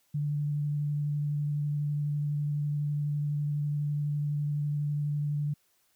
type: tone with vibrato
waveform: sine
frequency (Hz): 146.83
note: D3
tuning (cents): 0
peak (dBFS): -27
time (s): 0.14-5.54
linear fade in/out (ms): 10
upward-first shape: square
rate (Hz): 12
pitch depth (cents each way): 9
effects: white hiss -70 dBFS RMS until 5.95 s